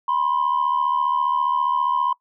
sine tone pair together, 980 / 1054.9 Hz, B5 / C6, -14 / +14 cents, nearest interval minor second, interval 128 cents, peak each -20 dBFS, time 0.08-2.13 s, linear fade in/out 5 ms, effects noise-tail reverb RT60 0.1 s tail -22 dB re dry + tanh soft clip ceiling -13 dBFS

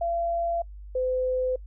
sine tone pair in turn, 681 / 510.2 Hz, F5 / C5, -44 / -44 cents, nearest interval perfect fourth, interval 500 cents, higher first, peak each -24 / -23 dBFS, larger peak second, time 0.01-0.62 / 0.95-1.56 s, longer neither, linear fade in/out 5 ms, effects noise-tail reverb RT60 0.1 s tail -26 dB re dry + added 50 Hz sine -39 dBFS peak until 1.66 s

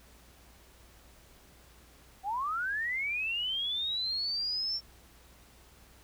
sine linear sweep, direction up, 740 to 5470 Hz, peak -30 dBFS, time 2.23-4.81 s, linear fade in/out 50 ms, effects added 60 Hz sine -59 dBFS peak until 6.03 s + pink hiss -59 dBFS RMS until 6.03 s

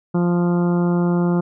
harmonic tone, 174.61 Hz, F3, in tune, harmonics 1 / 2 / 3 / 4 / 5 / 6 / 7 / 8, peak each -16 / -22 / -30 / -33 / -33 / -36 / -36 / -38 dBFS, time 0.14-1.41 s, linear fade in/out 10 ms, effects none

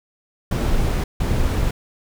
brown noise bursts at uneven times, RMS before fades -19 dBFS, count 2, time 0.51-1.04 / 1.2-1.71 s, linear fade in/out 5 ms, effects none

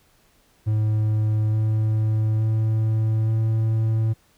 triangle tone with pitch steps, 107.8 / 108.86 / 109.94 / 111.02 Hz, A2 / A2 / A2 / A2, -35 / -18 / -1 / +16 cents, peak -16 dBFS, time 0.66-4.14 s, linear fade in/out 20 ms, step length 870 ms, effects pink hiss -60 dBFS RMS until 4.37 s

